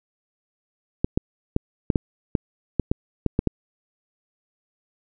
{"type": "clicks", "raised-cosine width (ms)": 3, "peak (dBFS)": -6, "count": 11, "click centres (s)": [1.045, 1.175, 1.564, 1.902, 1.958, 2.352, 2.797, 2.915, 3.263, 3.391, 3.473], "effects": []}